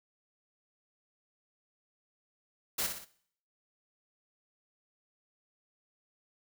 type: noise with echo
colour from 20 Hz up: white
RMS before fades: -32 dBFS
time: 2.78-2.87 s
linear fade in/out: 10 ms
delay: 60 ms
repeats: 3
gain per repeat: -6 dB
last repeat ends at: 3.05 s
effects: noise-tail reverb RT60 0.6 s tail -18 dB re dry